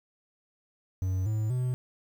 triangle tone with pitch steps, 93.3 / 108.42 / 125.99 Hz, F#2 / A2 / B2, +15 / -25 / +35 cents, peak -24 dBFS, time 1.02-1.74 s, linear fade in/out 0 ms, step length 240 ms, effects 9-bit

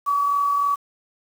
sine tone with amplitude modulation, 1139 Hz, C#6, 47 cents sharp, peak -16 dBFS, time 0.06-0.76 s, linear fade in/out 20 ms, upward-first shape sine, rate 43.2 Hz, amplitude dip 35%, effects 7-bit

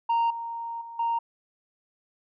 sine tone with level steps, 928 Hz, A#5, 8 cents flat, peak -18 / -31 / -38 / -22 dBFS, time 0.09-1.19 s, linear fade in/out 10 ms, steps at 0.3 / 0.81 / 0.99 s, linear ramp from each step 5 ms, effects tanh soft clip ceiling -20 dBFS

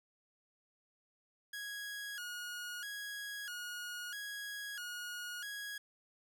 sawtooth tone with vibrato, 1547 Hz, G6, 23 cents flat, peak -38 dBFS, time 1.53-5.78 s, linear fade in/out 5 ms, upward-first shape square, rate 0.77 Hz, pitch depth 120 cents each way, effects none

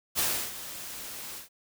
white noise with ADSR envelope, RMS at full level -26 dBFS, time 0.15-1.49 s, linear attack 40 ms, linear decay 320 ms, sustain -14 dB, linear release 130 ms, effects none

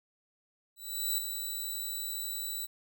5% pulse tone with ADSR envelope, 3951 Hz, B7, in tune, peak -20 dBFS, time 0.76-2.67 s, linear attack 420 ms, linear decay 6 ms, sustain -7 dB, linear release 23 ms, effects none

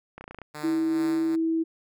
clicks, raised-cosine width 0.5 ms, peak -25 dBFS, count 8, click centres 0.18 / 0.21 / 0.241 / 0.279 / 0.31 / 0.346 / 0.387 / 0.417 s
5% pulse tone with tremolo, 150.7 Hz, D3, 45 cents sharp, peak -24 dBFS, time 0.54-1.36 s, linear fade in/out 10 ms, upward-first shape sine, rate 2.4 Hz, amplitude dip 55%
sine tone with pitch glide, 323.2 to 325.6 Hz, E4 to E4, -34 to -21 cents, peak -22 dBFS, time 0.63-1.64 s, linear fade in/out 20 ms, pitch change +13 cents, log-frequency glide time 0.85-1.22 s
effects none

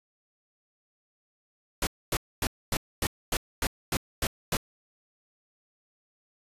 pink noise bursts, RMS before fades -27 dBFS, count 10, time 1.82-4.57 s, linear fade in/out 2 ms, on 50 ms, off 250 ms, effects resampled to 32000 Hz

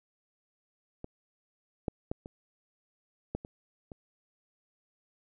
clicks, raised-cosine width 2 ms, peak -26 / -17 / -19 / -29 / -19 / -29 / -30 dBFS, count 7, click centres 1.044 / 1.882 / 2.115 / 2.259 / 3.35 / 3.449 / 3.918 s, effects none

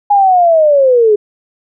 sine linear sweep, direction down, 828 to 407.5 Hz, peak -5 dBFS, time 0.1-1.16 s, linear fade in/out 10 ms, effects none

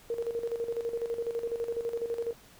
sine tone with tremolo, 466.2 Hz, A#4, in tune, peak -28 dBFS, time 0.1-2.33 s, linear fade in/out 2 ms, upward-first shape square, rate 12 Hz, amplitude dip 65%, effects pink hiss -56 dBFS RMS until 2.59 s

